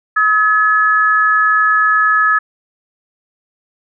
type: tone pair together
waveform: sine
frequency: 1279 / 1707.3 Hz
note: D#6 / G#6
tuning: +47 / +47 cents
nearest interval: perfect fourth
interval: 500 cents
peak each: -12 dBFS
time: 0.16-2.39 s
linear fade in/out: 10 ms
effects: none